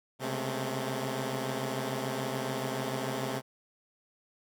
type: tone cluster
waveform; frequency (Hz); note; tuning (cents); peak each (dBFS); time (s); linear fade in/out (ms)
10% pulse; 130.4 / 137.3 / 211 / 224; C3 / C#3 / G#3 / A3; -5 / -16 / +28 / +31; -26 / -32 / -31 / -31; 0.19-3.42; 50
effects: none